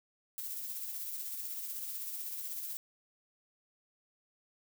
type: noise with tremolo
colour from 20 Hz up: violet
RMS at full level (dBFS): -39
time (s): 0.38-2.77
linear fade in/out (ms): 0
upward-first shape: sine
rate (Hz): 16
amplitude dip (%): 35
effects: none